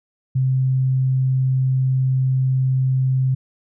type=tone; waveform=sine; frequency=130.81 Hz; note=C3; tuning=in tune; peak=-15 dBFS; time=0.35-3.35 s; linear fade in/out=10 ms; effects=none